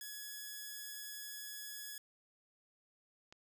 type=tone; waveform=5% pulse; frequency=1689 Hz; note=G#6; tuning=29 cents sharp; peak=-34 dBFS; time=0.01-1.98 s; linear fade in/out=2 ms
type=click; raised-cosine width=0.2 ms; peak=-37 dBFS; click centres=3.325 s
effects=none